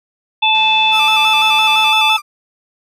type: harmonic tone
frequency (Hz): 873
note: A5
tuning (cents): -14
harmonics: 1 / 3 / 4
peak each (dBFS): -14 / -14 / -14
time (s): 0.42-2.17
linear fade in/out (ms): 10
type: click train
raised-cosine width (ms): 0.2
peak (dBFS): -18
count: 266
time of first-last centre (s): 0.55-1.895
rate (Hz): 197
type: tone with vibrato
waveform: 35% pulse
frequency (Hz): 1244.5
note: D#6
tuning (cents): 0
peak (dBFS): -18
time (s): 0.91-2.22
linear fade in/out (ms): 50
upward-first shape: square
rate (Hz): 5.9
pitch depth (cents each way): 77
effects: resampled to 32000 Hz